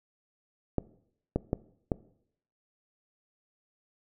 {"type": "clicks", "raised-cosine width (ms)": 2, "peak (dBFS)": -13, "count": 4, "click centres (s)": [0.783, 1.36, 1.531, 1.918], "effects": ["noise-tail reverb RT60 0.7 s tail -20 dB re dry"]}